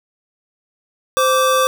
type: tone pair together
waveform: square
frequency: 519 / 1165.1 Hz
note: C5 / D6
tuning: -14 / -14 cents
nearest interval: octave + major second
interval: 1400 cents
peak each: -16 dBFS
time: 1.17-1.67 s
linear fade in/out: 0 ms
effects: none